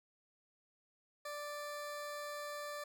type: tone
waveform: 20% pulse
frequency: 587.3 Hz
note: D5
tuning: in tune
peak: -37 dBFS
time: 1.25-2.84 s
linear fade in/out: 5 ms
effects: none